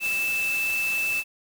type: tone in noise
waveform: sine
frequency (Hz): 2637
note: E7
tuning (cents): 0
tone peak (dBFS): -23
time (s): 0-1.24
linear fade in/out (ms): 50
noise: white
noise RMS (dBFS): -35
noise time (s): 0-1.24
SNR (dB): +9
effects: none